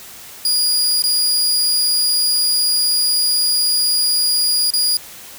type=tone with dropouts; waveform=sawtooth; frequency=4868 Hz; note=D#8; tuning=39 cents flat; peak=-11 dBFS; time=0.45-4.97 s; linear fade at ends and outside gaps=2 ms; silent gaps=1.022-1.038 / 4.705-4.736 s; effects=white hiss -37 dBFS RMS until 5.38 s